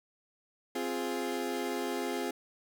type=chord; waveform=30% pulse; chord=F minor; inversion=second; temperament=equal; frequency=261.6 / 349.2 / 415.3 Hz; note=C4 / F4 / Ab4; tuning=0 / 0 / 0 cents; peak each=-34 dBFS; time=0.75-2.31 s; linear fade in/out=5 ms; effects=none